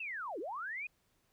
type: linear two-way sweep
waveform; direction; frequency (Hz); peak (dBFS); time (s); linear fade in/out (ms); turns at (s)
sine; down then up; 2734 to 295.9 to 2530; -38; 0-0.87; 5; 0.39
effects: pink hiss -75 dBFS RMS until 1.32 s